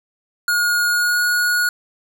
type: tone with pitch glide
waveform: square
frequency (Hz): 1436 to 1448.5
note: F6 to F#6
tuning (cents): +48 to -37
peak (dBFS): -16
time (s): 0.48-1.69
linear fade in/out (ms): 2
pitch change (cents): +15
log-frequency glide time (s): 0.88-1.22
effects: none